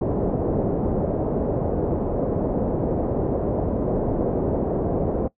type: low-pass noise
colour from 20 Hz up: white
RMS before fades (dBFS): -23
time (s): 0.01-5.28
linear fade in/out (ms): 5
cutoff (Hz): 570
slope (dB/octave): 24
effects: noise-tail reverb RT60 0.1 s tail -19 dB re dry